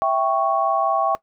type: chord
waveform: sine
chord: C# diminished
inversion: first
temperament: equal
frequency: 659.3 / 784 / 1108.7 Hz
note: E5 / G5 / C#6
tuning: 0 / 0 / 0 cents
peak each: -21 dBFS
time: 0.02-1.15 s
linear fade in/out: 0 ms
effects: noise-tail reverb RT60 0.1 s tail -19 dB re dry